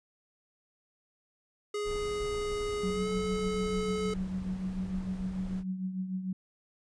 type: tone with pitch glide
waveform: square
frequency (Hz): 415.3 to 429.7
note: G#4 to A4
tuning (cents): 0 to -41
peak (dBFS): -32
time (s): 1.74-4.14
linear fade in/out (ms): 5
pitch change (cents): +59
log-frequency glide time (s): 2.89-3.09
type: noise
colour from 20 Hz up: brown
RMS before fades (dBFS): -42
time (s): 1.84-5.64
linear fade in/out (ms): 50
type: tone with tremolo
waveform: sine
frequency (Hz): 186.8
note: F#3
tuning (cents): +17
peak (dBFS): -29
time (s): 2.83-6.33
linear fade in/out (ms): 5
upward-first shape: triangle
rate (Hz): 6.7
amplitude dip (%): 65
effects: resampled to 22050 Hz